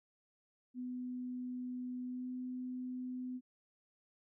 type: tone with pitch glide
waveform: sine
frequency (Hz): 250 to 252.6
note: B3 to B3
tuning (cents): +21 to +39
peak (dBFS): -39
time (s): 0.74-3.41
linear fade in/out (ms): 50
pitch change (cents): +18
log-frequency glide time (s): 2.04-2.3
effects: none